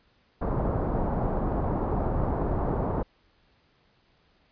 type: low-pass noise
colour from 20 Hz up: pink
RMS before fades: -27 dBFS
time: 0.41-3.03 s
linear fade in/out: 10 ms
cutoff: 1000 Hz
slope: 24 dB/octave
effects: pink hiss -65 dBFS RMS until 4.51 s + resampled to 11025 Hz